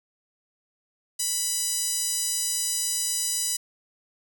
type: tone with high-pass filter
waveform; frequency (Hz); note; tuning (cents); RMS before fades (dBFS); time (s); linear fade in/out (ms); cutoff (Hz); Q
15% pulse; 987.8; B5; 0; -27; 1.19-3.57; 10; 6700; 8.3
effects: none